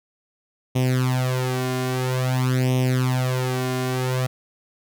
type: tone with flanger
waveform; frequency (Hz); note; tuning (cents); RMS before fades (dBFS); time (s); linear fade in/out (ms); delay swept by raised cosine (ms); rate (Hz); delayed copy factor
sawtooth; 128; C3; -38; -22; 0.75-4.27; 10; 0.33 to 2.83; 0.5; +0.85
effects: none